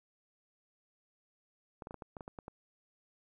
clicks, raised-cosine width 1 ms, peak -30 dBFS, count 10, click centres 1.822 / 1.871 / 1.909 / 1.943 / 2.022 / 2.168 / 2.208 / 2.279 / 2.388 / 2.481 s, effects 12-bit

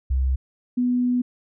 sine tone pair in turn, 65.41 / 247 Hz, C2 / B3, 0 / 0 cents, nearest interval octave + major seventh, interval 2300 cents, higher second, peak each -18 dBFS, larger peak neither, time 0.1-0.36 / 0.77-1.22 s, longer second, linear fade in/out 10 ms, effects none

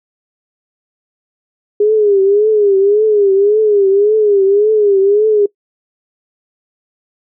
sine tone with vibrato, 410 Hz, G#4, 22 cents flat, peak -7 dBFS, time 1.8-5.46 s, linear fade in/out 5 ms, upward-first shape triangle, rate 1.8 Hz, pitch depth 120 cents each way, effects noise-tail reverb RT60 0.1 s tail -21 dB re dry

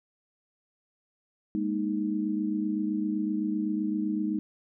sine chord, Ab suspended second, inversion none, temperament equal with one note detuned, 205.3 / 233.1 / 311.1 Hz, Ab3 / Bb3 / Eb4, -20 / 0 / 0 cents, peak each -30 / -34 / -29 dBFS, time 1.55-4.39 s, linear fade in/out 0 ms, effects none

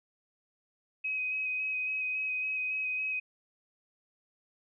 sine tone with vibrato, 2528 Hz, D#7, 27 cents sharp, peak -30 dBFS, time 1.04-3.2 s, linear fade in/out 10 ms, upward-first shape square, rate 3.6 Hz, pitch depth 12 cents each way, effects none

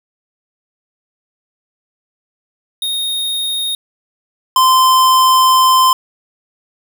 square tone pair in turn, 3711 / 1035.7 Hz, A#7 / C6, -9 / -18 cents, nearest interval octave + minor seventh, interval 2209 cents, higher first, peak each -17 / -8 dBFS, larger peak second, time 2.82-3.75 / 4.56-5.93 s, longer second, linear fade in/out 2 ms, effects 7-bit

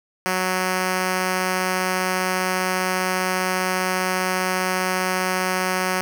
5% pulse tone, 185 Hz, F#3, in tune, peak -9 dBFS, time 0.26-6.01 s, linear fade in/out 0 ms, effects none

